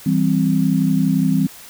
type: chord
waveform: sine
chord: C major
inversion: first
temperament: equal with one note detuned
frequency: 164.34 / 196 / 261.6 Hz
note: E3 / G3 / C4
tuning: -5 / 0 / 0 cents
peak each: -18 dBFS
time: 0.06-1.47 s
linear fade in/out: 5 ms
effects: white hiss -40 dBFS RMS until 1.69 s